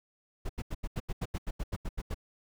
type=noise bursts; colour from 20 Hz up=brown; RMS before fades=-33 dBFS; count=14; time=0.45-2.145 s; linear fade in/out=10 ms; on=44 ms; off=83 ms; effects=none